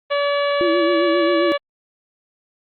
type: harmonic tone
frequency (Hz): 572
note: D5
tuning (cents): -46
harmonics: 1 / 2 / 3 / 4 / 5 / 6 / 7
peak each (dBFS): -18 / -24 / -28 / -30 / -32 / -34 / -35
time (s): 0.1-1.58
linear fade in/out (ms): 20
type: tone with vibrato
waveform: sine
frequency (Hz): 340.1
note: F4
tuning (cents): -46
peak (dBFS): -17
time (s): 0.61-1.52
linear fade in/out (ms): 0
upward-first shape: sine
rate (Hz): 7.5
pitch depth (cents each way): 74
effects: Opus 24 kbps